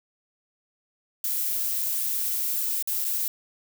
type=noise with dropouts; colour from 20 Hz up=violet; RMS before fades=-27 dBFS; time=1.24-3.28 s; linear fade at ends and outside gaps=1 ms; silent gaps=2.825-2.874 / 3.045-3.049 s; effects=none